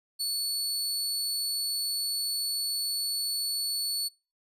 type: tone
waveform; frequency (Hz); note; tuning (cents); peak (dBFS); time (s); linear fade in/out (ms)
sawtooth; 4433; C#8; -1; -25; 0.19-4.09; 20
effects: noise-tail reverb RT60 0.3 s tail -24 dB re dry + resampled to 32000 Hz